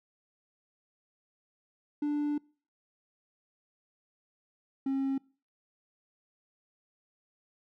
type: tone pair in turn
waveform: triangle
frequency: 294 / 270.3 Hz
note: D4 / C#4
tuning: +2 / -44 cents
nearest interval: minor second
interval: 146 cents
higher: first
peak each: -25 dBFS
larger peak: neither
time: 2.02-2.38 / 4.86-5.18 s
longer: first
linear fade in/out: 5 ms
effects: noise-tail reverb RT60 0.4 s tail -26 dB re dry + tanh soft clip ceiling -21 dBFS